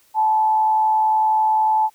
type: tone with frequency modulation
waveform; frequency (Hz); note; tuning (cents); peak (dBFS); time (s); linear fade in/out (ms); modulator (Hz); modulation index
sine; 869; A5; -22; -14; 0.14-1.9; 50; 111; 0.28
effects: white hiss -57 dBFS RMS until 1.94 s